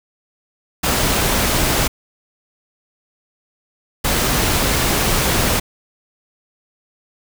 pink noise bursts at uneven times, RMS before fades -17 dBFS, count 2, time 0.83-1.88 / 4.04-5.6 s, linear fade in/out 10 ms, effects none

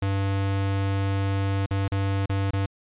square tone with dropouts, 98 Hz, G2, in tune, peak -23 dBFS, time 0.02-2.66 s, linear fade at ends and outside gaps 5 ms, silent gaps 1.661-1.708 / 1.88-1.918 / 2.259-2.295 / 2.508-2.533 s, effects resampled to 8000 Hz

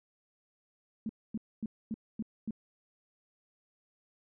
sine tone bursts, 219.9 Hz, A3, 1 cent flat, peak -32 dBFS, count 6, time 1.06-2.508 s, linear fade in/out 2 ms, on 33 ms, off 250 ms, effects none

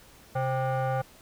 sine tone with frequency modulation, 130 Hz, C3, 11 cents flat, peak -23 dBFS, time 0.35-1.02 s, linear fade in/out 10 ms, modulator 658 Hz, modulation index 1.3, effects tanh soft clip ceiling -23 dBFS + pink hiss -54 dBFS RMS until 1.21 s

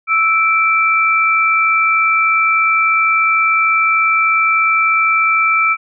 sine tone pair together, 1318.5 / 2335 Hz, E6 / D7, 0 / -11 cents, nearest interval minor seventh, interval 989 cents, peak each -13 dBFS, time 0.07-5.77 s, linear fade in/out 50 ms, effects none

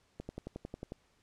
click train, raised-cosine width 2 ms, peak -27 dBFS, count 9, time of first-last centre 0.2-0.921 s, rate 11.1 Hz, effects pink hiss -71 dBFS RMS until 1.22 s + low-pass 8000 Hz 12 dB/octave

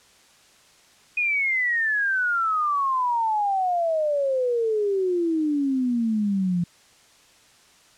sine exponential sweep, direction down, 2489 to 170.5 Hz, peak -20 dBFS, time 1.17-6.64 s, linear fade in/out 5 ms, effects white hiss -55 dBFS RMS until 7.97 s + low-pass 8000 Hz 12 dB/octave

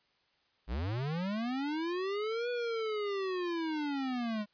square linear two-way sweep, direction up then down, 49.19 to 490.6 to 204 Hz, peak -33 dBFS, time 0.67-4.46 s, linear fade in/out 50 ms, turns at 2.5 s, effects white hiss -72 dBFS RMS until 4.53 s + resampled to 11025 Hz

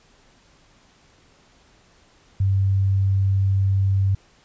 sine tone, 97.2 Hz, G2, 14 cents flat, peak -16 dBFS, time 2.4-4.15 s, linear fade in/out 5 ms, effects pink hiss -56 dBFS RMS until 4.44 s + resampled to 16000 Hz

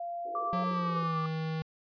sine tone, 691 Hz, F5, 19 cents flat, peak -34 dBFS, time 0-0.64 s, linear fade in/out 5 ms
white band-pass noise, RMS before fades -46 dBFS, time 0.25-1.08 s, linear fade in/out 5 ms, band 320 to 520 Hz, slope 96 dB/octave
sine tone with tremolo, 1167 Hz, D6, 11 cents flat, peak -30 dBFS, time 0.35-1.26 s, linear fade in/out 2 ms, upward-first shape triangle, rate 10 Hz, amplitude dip 35%
square tone with pitch glide, 180.9 to 159.31 Hz, F#3 to D#3, -39 to +41 cents, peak -32 dBFS, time 0.53-1.62 s, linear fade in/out 0 ms, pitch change -220 cents, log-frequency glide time 0.7-1.19 s
effects resampled to 11025 Hz

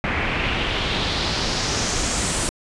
pink noise with low-pass filter sweep, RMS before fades -23 dBFS, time 0.04-2.49 s, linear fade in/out 0 ms, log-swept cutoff 2100 to 9100 Hz, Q 2.6, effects resampled to 24000 Hz

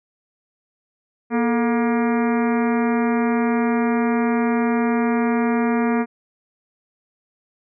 harmonic tone with a mistuned harmonic, 236.9 Hz, A#3, 28 cents sharp, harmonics 1 / 2 / 3 / 4 / 5 / 6 / 7 / 8 / 9 / 10, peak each -18 / -24 / -28 / -30 / -32 / -34 / -35 / -36 / -37 / -38 dBFS, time 1.3-6.06 s, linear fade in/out 50 ms, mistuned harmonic 2, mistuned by -110 cents, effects none

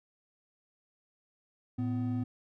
triangle tone pair together, 111.81 / 251 Hz, A2 / B3, +28 / +28 cents, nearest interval octave + major second, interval 1400 cents, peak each -31 / -30 dBFS, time 1.78-2.24 s, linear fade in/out 10 ms, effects none

